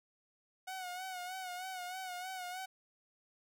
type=tone with vibrato; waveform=sawtooth; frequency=736 Hz; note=F#5; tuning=9 cents flat; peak=-37 dBFS; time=0.67-2.66 s; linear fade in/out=10 ms; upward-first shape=sine; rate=3.2 Hz; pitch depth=55 cents each way; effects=none